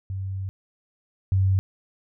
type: tone pair in turn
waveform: sine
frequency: 96 / 95.6 Hz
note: G2 / G2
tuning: -36 / -43 cents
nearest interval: unison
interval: 7 cents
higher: first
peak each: -27 / -17 dBFS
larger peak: second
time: 0.1-0.49 / 1.32-1.59 s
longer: first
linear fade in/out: 0 ms
effects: none